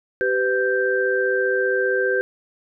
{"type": "tone cluster", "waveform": "sine", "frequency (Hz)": [387.9, 503, 1570], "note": ["G4", "B4", "G6"], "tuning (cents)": [-18, 32, 2], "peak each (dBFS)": -22, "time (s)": [0.21, 2.21], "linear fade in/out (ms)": 0, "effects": []}